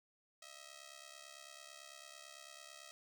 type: ring-modulated tone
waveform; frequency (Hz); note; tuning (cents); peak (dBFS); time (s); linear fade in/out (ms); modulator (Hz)
5% pulse; 641; E5; -49; -39; 0.42-2.91; 0; 34.5
effects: none